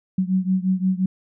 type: beating tone pair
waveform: sine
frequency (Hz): 185 / 190.7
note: F#3 / G3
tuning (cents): 0 / -47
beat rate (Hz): 5.7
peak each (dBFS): -20 / -22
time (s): 0.18-1.06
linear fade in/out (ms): 5
effects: none